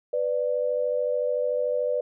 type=tone pair together; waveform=sine; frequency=497.4 / 591 Hz; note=B4 / D5; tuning=+12 / +11 cents; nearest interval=minor third; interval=299 cents; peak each=-25 / -26 dBFS; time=0.13-2.01 s; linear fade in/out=5 ms; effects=none